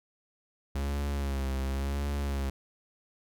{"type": "tone with vibrato", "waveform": "45% pulse", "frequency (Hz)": 68.9, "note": "C#2", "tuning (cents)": -10, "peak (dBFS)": -29, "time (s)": [0.75, 2.5], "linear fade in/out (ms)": 5, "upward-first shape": "sine", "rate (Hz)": 0.92, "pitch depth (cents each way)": 54, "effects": []}